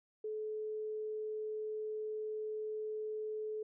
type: tone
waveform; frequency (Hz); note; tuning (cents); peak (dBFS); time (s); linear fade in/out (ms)
sine; 430.5; A4; -38; -37; 0.24-3.63; 5
effects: none

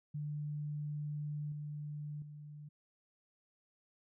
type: tone with level steps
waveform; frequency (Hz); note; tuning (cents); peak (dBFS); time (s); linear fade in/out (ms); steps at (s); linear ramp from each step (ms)
sine; 148.4; D3; +18; -37 / -40 / -47; 0.14-2.69; 10; 1.52 / 2.22; 2
effects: none

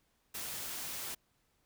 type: noise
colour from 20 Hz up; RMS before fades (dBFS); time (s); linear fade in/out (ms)
white; -41; 0.34-1.15; 10
effects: pink hiss -75 dBFS RMS until 1.65 s

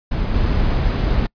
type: noise with level steps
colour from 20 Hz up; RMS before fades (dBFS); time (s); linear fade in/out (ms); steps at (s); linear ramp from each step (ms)
brown; -20 / -17; 0.11-1.27; 10; 0.34; 5
effects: noise-tail reverb RT60 0.1 s tail -26 dB re dry + resampled to 11025 Hz

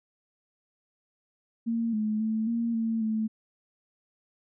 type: tone with pitch steps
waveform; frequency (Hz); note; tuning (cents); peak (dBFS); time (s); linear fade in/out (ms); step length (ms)
sine; 230 / 214.5 / 220 / 232.3 / 225.7 / 219; A#3 / A3 / A3 / A#3 / A3 / A3; -23 / -44 / 0 / -6 / +44 / -8; -25; 1.66-3.28; 20; 270
effects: none

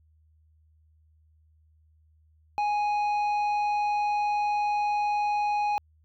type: tone with tanh clipping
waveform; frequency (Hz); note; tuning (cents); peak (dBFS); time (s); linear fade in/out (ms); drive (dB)
sine; 830.6; G#5; 0; -25; 2.58-5.78; 0; 8
effects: added 78 Hz sine -59 dBFS peak until 6.04 s

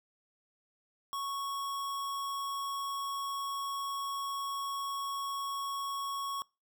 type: tone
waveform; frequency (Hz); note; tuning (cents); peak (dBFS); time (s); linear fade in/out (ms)
square; 1107; C#6; -3; -35; 1.13-6.42; 0
effects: noise-tail reverb RT60 0.3 s tail -26 dB re dry

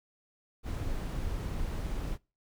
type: noise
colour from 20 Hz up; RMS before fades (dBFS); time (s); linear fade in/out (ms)
brown; -34; 0.63-2.18; 50
effects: noise-tail reverb RT60 0.3 s tail -24 dB re dry

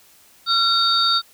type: tone cluster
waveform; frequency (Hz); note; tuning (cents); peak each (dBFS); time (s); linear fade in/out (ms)
sine; 1366 / 3707 / 4555; F6 / A#7 / C#8; -39 / -10 / +46; -19; 0.46-1.22; 50
effects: tanh soft clip ceiling -5 dBFS + white hiss -52 dBFS RMS until 1.33 s

